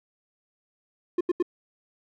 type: tone bursts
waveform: triangle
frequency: 353.5 Hz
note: F4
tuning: 21 cents sharp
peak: -18 dBFS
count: 3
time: 1.18-1.426 s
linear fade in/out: 5 ms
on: 28 ms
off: 81 ms
effects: none